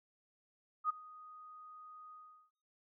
sine tone with ADSR envelope, 1244.5 Hz, D#6, in tune, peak -28 dBFS, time 0.84-2.51 s, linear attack 55 ms, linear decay 13 ms, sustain -23 dB, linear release 390 ms, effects noise-tail reverb RT60 0.6 s tail -25 dB re dry

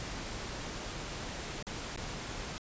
pink noise with dropouts, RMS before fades -40 dBFS, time 0-2.58 s, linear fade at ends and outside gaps 0 ms, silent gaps 1.626-1.668 / 1.961-1.975 s, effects resampled to 16000 Hz

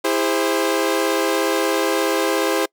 sawtooth chord, E augmented, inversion none, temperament equal with one note detuned, 329.6 / 406.5 / 523.3 Hz, E4 / G#4 / B#4, 0 / -37 / 0 cents, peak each -18 dBFS, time 0.04-2.66 s, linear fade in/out 10 ms, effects noise-tail reverb RT60 0.1 s tail -26 dB re dry

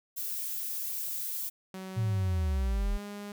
violet noise, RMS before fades -35 dBFS, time 0.16-1.5 s, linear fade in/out 20 ms
sawtooth tone with pitch glide, 188.5 to 204.4 Hz, F#3 to G#3, +32 to -27 cents, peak -35 dBFS, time 1.74-3.32 s, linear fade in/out 2 ms, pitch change +141 cents, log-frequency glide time 2.49-3.02 s
sine linear sweep, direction down, 116.54 to 36.71 Hz, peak -26 dBFS, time 1.96-2.98 s, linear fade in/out 20 ms
effects none

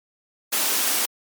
white high-pass noise, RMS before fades -22 dBFS, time 0.52-1.06 s, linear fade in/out 10 ms, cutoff 210 Hz, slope 96 dB/octave, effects MP3 96 kbps

